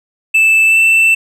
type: tone with pitch glide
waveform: triangle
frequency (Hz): 2637 to 2665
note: E7 to E7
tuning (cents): 0 to +18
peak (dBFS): -5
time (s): 0.34-1.15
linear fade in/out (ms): 10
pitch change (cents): +18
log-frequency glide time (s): 0.66-0.78
effects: none